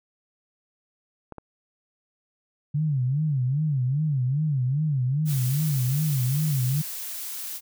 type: clicks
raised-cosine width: 1 ms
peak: -24 dBFS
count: 2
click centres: 1.323 / 1.383 s
type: tone with vibrato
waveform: sine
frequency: 139.7 Hz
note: C#3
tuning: 14 cents sharp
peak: -21 dBFS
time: 2.74-6.82 s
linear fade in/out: 10 ms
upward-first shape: sine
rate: 2.5 Hz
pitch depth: 200 cents each way
type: noise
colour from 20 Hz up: blue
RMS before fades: -34 dBFS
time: 5.25-7.61 s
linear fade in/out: 50 ms
effects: none